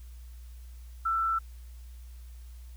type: tone with frequency modulation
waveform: sine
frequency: 1336 Hz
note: E6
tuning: 23 cents sharp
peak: -25 dBFS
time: 1.05-1.39 s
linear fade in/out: 10 ms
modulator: 98.9 Hz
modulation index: 0.27
effects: added 60 Hz sine -43 dBFS peak until 2.76 s + white hiss -62 dBFS RMS until 2.76 s